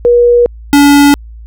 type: tone pair in turn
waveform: sine / square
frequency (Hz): 480.5 / 285.7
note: B4 / D4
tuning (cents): -48 / -48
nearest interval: major sixth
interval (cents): 900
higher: first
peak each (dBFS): -3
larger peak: neither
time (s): 0.05-0.46 / 0.73-1.14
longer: neither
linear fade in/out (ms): 0
effects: added 56 Hz sine -27 dBFS peak until 1.46 s